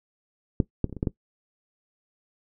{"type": "clicks", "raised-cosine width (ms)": 3, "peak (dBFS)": [-7, -9, -30, -23, -23, -12, -11], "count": 7, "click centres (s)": [0.602, 0.843, 0.896, 0.927, 0.967, 1.029, 1.072], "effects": ["noise-tail reverb RT60 0.1 s tail -18 dB re dry"]}